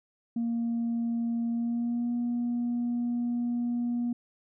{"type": "tone with pitch glide", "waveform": "sine", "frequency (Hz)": [233.1, 239.9], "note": ["A#3", "A#3"], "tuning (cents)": [0, 50], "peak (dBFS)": -25, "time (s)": [0.36, 4.13], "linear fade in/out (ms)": 5, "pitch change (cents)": 50, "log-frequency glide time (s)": [1.5, 2.13], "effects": ["tanh soft clip ceiling -24 dBFS"]}